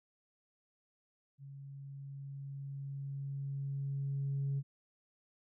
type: tone with level ramp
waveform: sine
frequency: 138.59 Hz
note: C#3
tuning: in tune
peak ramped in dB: -47 to -30 dBFS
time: 1.38-4.63 s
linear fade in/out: 50 ms
effects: tanh soft clip ceiling -29 dBFS

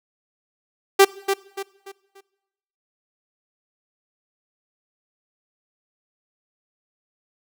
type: tone with echo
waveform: sawtooth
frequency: 392 Hz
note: G4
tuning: in tune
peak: -5 dBFS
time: 0.99-1.05 s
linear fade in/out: 10 ms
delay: 290 ms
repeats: 4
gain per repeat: -9 dB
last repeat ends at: 2.21 s
effects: noise-tail reverb RT60 1.0 s tail -21 dB re dry

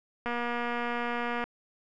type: click train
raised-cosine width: 0.5 ms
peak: -18 dBFS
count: 283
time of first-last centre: 0.26-1.44 s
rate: 239 Hz
effects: none

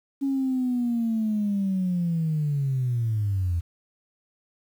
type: linear sweep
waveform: sine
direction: down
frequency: 277.2 to 82.5 Hz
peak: -21 dBFS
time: 0.21-3.61 s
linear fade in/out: 20 ms
effects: tanh soft clip ceiling -18 dBFS + 9-bit

